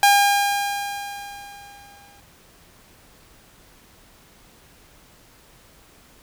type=tone with exponential decay; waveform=sawtooth; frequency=807 Hz; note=G#5; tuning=50 cents flat; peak=-7 dBFS; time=0.03-2.2 s; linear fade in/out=1 ms; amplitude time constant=470 ms; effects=pink hiss -52 dBFS RMS until 6.22 s